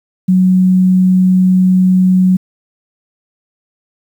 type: tone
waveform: sine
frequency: 185 Hz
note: F#3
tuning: in tune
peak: -6 dBFS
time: 0.28-2.37 s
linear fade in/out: 10 ms
effects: 7-bit